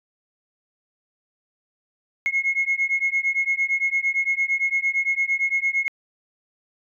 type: beating tone pair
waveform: sine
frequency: 2163 / 2171.8 Hz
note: C#7 / C#7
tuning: -43 / -36 cents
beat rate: 8.8 Hz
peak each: -22 dBFS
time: 2.26-5.88 s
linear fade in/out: 0 ms
effects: tanh soft clip ceiling -13 dBFS